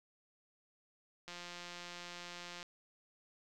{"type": "click train", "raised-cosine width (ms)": 0.2, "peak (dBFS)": -30, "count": 237, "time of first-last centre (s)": [1.28, 2.629], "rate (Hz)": 175, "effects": []}